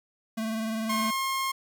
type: tone with vibrato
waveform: square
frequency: 221.7 Hz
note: A3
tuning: 13 cents sharp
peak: -29 dBFS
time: 0.37-1.11 s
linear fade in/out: 10 ms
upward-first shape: triangle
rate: 20 Hz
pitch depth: 44 cents each way
type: tone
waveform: sawtooth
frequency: 1071 Hz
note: C6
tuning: 40 cents sharp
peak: -23 dBFS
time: 0.89-1.52 s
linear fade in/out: 10 ms
effects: 10-bit